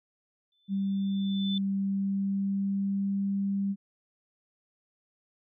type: tone with exponential growth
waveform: sine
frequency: 3520 Hz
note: A7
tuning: in tune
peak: -31 dBFS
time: 0.52-1.58 s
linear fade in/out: 2 ms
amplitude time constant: 230 ms
type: tone with pitch glide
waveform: sine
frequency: 196 to 197.71 Hz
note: G3 to G3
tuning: 0 to +15 cents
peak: -26 dBFS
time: 0.68-3.76 s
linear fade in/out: 50 ms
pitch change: +15 cents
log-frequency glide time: 1.8-3.23 s
effects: none